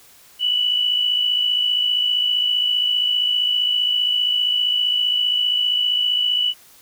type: tone with amplitude modulation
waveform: sine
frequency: 2960 Hz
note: F#7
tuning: in tune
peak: -14 dBFS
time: 0.39-6.54 s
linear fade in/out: 50 ms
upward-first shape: sine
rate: 55.2 Hz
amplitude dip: 50%
effects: white hiss -49 dBFS RMS until 6.81 s